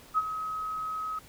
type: tone with ADSR envelope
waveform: sine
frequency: 1273 Hz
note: D#6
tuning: 39 cents sharp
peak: -20 dBFS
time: 0.14-1.19 s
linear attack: 38 ms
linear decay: 35 ms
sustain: -11 dB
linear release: 5 ms
effects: pink hiss -53 dBFS RMS until 1.28 s